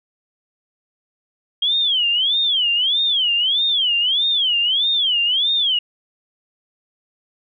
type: tone with vibrato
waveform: sine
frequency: 3201 Hz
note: G7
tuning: 36 cents sharp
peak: -15 dBFS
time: 1.62-5.79 s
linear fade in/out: 5 ms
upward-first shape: sine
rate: 1.6 Hz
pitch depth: 240 cents each way
effects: none